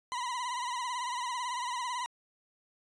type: tone with vibrato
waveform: 40% pulse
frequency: 987.8 Hz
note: B5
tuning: in tune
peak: -32 dBFS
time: 0.12-2.06 s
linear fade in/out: 0 ms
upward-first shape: triangle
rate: 18 Hz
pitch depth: 91 cents each way
effects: resampled to 22050 Hz